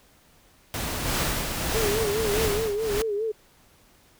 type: noise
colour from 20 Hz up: pink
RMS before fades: -30 dBFS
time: 0.74-2.46 s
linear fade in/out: 0 ms
type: noise with tremolo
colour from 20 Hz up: pink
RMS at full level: -26 dBFS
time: 1.05-3.02 s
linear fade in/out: 2 ms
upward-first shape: triangle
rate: 1.6 Hz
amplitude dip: 90%
type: tone with vibrato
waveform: sine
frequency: 426.2 Hz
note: G#4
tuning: 45 cents sharp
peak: -24 dBFS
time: 1.74-3.32 s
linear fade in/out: 10 ms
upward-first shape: sine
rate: 4.8 Hz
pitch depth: 100 cents each way
effects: pink hiss -58 dBFS RMS until 4.19 s